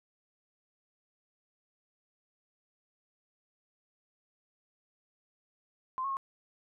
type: tone with pitch steps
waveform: sine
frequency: 1038 / 1094 / 1081 Hz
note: C6 / C#6 / C#6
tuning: -14 / -23 / -44 cents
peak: -31 dBFS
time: 5.98-6.169 s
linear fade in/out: 0 ms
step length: 63 ms
effects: none